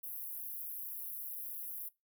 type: high-pass noise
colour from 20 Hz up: pink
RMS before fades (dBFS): -43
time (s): 0.03-1.89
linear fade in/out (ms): 10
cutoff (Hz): 11000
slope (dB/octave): 96
effects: noise-tail reverb RT60 0.2 s tail -20 dB re dry